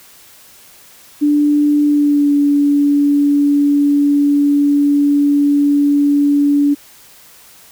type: tone with pitch glide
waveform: sine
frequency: 293.7 to 287.3 Hz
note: D4 to D4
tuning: 0 to -38 cents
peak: -9 dBFS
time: 1.21-6.75 s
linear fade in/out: 20 ms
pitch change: -38 cents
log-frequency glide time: 1.85-2.33 s
effects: white hiss -43 dBFS RMS until 7.71 s